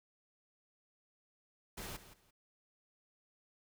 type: noise with echo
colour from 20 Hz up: pink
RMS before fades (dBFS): -45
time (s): 1.77-1.97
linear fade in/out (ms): 10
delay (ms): 170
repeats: 2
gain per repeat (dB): -13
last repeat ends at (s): 2.31
effects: none